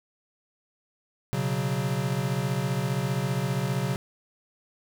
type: chord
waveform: square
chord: B suspended second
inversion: none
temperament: equal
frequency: 123.47 / 138.59 / 185 Hz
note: B2 / C#3 / F#3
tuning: 0 / 0 / 0 cents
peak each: -31 / -29 / -32 dBFS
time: 1.33-3.96 s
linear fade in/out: 0 ms
effects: none